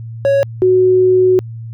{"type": "tone pair in turn", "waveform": ["triangle", "sine"], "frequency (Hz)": [554.4, 370], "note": ["C#5", "F#4"], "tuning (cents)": [0, 0], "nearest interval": "perfect fifth", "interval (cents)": 700, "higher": "first", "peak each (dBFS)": -7, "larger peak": "neither", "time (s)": [[0.25, 0.43], [0.62, 1.39]], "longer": "second", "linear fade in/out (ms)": 0, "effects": ["added 114 Hz sine -25 dBFS peak until 1.73 s"]}